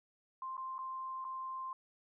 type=tone with dropouts; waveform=sine; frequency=1048 Hz; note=C6; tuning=2 cents sharp; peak=-39 dBFS; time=0.42-1.73 s; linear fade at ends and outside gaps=2 ms; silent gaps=0.569-0.578 / 0.782-0.789 / 1.244-1.249 s; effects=none